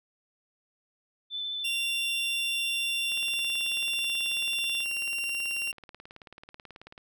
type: tone with vibrato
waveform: sine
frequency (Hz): 3520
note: A7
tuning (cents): 0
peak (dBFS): -31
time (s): 1.3-4.85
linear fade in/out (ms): 50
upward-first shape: triangle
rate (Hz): 14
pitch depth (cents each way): 16
type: tone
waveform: 40% pulse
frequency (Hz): 2764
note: F7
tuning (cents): -19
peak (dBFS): -28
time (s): 1.64-5.72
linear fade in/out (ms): 10
type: click train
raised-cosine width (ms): 0.3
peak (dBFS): -30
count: 72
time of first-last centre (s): 3.12-6.979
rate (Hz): 18.4
effects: none